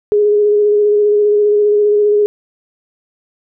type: tone with vibrato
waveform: sine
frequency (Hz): 416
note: G#4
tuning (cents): +3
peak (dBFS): -8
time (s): 0.12-2.26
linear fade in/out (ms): 0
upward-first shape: square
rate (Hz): 15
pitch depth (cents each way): 15
effects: none